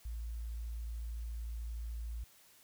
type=tone; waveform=sine; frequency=56.8 Hz; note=A#1; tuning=44 cents flat; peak=-38 dBFS; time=0.05-2.24 s; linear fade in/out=5 ms; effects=white hiss -63 dBFS RMS until 2.63 s